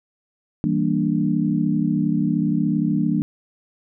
sine chord, E half-diminished seventh, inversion none, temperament equal with one note detuned, 163.01 / 196 / 233.1 / 293.7 Hz, E3 / G3 / Bb3 / D4, -19 / 0 / 0 / 0 cents, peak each -23 dBFS, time 0.64-3.22 s, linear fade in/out 0 ms, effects none

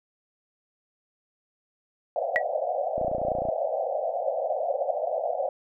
white band-pass noise, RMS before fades -28 dBFS, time 2.16-5.49 s, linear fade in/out 2 ms, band 510 to 750 Hz, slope 96 dB/octave
sine tone with exponential decay, 1928 Hz, B6, 42 cents flat, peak -15 dBFS, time 2.36-2.43 s, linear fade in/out 0 ms, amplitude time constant 15 ms
click train, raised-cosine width 2 ms, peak -22 dBFS, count 16, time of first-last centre 2.98-3.487 s, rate 29.6 Hz
effects none

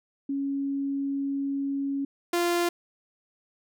sine / sawtooth tone pair in turn, 277.2 / 346.7 Hz, C#4 / F4, 0 / -13 cents, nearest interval major third, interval 387 cents, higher second, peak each -26 / -19 dBFS, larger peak second, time 0.29-2.05 / 2.33-2.69 s, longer first, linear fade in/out 5 ms, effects none

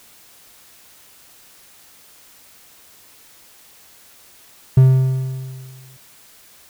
triangle tone with exponential decay, 130.81 Hz, C3, in tune, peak -3 dBFS, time 4.77-5.97 s, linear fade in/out 5 ms, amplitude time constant 260 ms, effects white hiss -48 dBFS RMS until 6.69 s

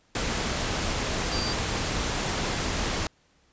sine tone in noise, 4699 Hz, D8, in tune, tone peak -31 dBFS, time 1.32-1.53 s, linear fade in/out 2 ms, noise pink, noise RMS -28 dBFS, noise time 0.15-3.07 s, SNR -6 dB, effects pink hiss -64 dBFS RMS until 3.52 s + resampled to 16000 Hz

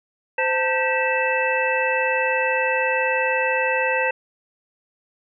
sine tone cluster, 517 / 896 / 1563 / 1937 / 2637 Hz, C5 / A5 / G6 / B6 / E7, -21 / +31 / -6 / -34 / 0 cents, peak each -23 / -25 / -27 / -26 / -24 dBFS, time 0.38-4.11 s, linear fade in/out 5 ms, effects none

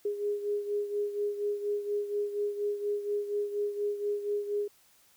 sine beating tone pair, 410.8 / 415 Hz, G#4 / G#4, -19 / -1 cents, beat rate 4.2 Hz, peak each -30 / -36 dBFS, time 0.05-4.68 s, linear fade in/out 5 ms, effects white hiss -63 dBFS RMS until 5.16 s

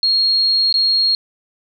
sine tone with dropouts, 4270 Hz, C8, 34 cents sharp, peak -12 dBFS, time 0.03-1.15 s, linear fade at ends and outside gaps 1 ms, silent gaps 0.726-0.741 s, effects none

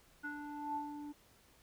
square tone with low-pass filter sweep, 293.7 Hz, D4, in tune, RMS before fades -43 dBFS, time 0.23-1.13 s, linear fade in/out 20 ms, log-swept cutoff 1500 to 590 Hz, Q 9.8, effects pink hiss -66 dBFS RMS until 1.62 s

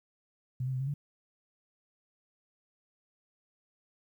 sine tone with pitch steps, 127.1 / 131.6 / 128.5 / 134.7 / 143.8 Hz, C3 / C3 / C3 / C#3 / D3, -50 / +10 / -31 / -49 / -36 cents, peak -30 dBFS, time 0.6-0.94 s, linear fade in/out 5 ms, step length 68 ms, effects 11-bit

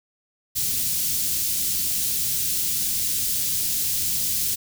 white band-stop noise, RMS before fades -24 dBFS, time 0.55-4.56 s, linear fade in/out 20 ms, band 190 to 4300 Hz, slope 12 dB/octave, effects none

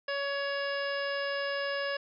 harmonic tone, 561 Hz, C#5, 21 cents sharp, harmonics 1 / 2 / 3 / 4 / 5 / 6 / 7 / 8 / 9, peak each -33 / -40 / -35 / -47 / -41 / -50 / -51 / -53 / -43 dBFS, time 0.08-1.97 s, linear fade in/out 5 ms, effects none

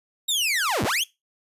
sawtooth linear two-way sweep, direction down then up, 3817 to 64.1 to 3459 Hz, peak -18 dBFS, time 0.28-1.04 s, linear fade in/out 10 ms, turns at 0.84 s, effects noise-tail reverb RT60 0.2 s tail -20 dB re dry + resampled to 32000 Hz

